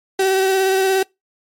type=tone with vibrato; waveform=35% pulse; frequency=382.2 Hz; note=G4; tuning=44 cents flat; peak=-12 dBFS; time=0.19-1.03 s; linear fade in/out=5 ms; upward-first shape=sine; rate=17 Hz; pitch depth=21 cents each way; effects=noise-tail reverb RT60 0.2 s tail -25 dB re dry + MP3 64 kbps